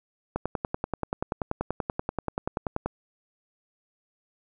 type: click train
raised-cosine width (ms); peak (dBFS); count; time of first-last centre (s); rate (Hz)
1; -13; 27; 0.36-2.86; 10.4
effects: none